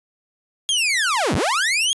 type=linear two-way sweep; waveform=sawtooth; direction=down then up; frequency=3322 to 60.6 to 3322 Hz; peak=-14 dBFS; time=0.69-1.93 s; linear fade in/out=0 ms; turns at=1.35 s; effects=resampled to 24000 Hz